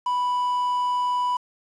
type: tone with quantisation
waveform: triangle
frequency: 987.8 Hz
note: B5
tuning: in tune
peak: -19 dBFS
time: 0.06-1.37 s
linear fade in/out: 5 ms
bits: 7
effects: resampled to 22050 Hz